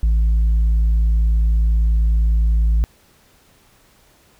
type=tone with tanh clipping; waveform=sine; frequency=55.1 Hz; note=A1; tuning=3 cents sharp; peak=-13 dBFS; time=0.03-2.84 s; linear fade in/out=0 ms; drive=2 dB; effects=pink hiss -54 dBFS RMS until 4.39 s